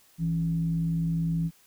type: tone with frequency modulation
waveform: sine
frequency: 164.81 Hz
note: E3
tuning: in tune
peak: -24 dBFS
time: 0.18-1.51 s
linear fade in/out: 50 ms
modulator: 111 Hz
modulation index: 0.33
effects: white hiss -60 dBFS RMS until 1.66 s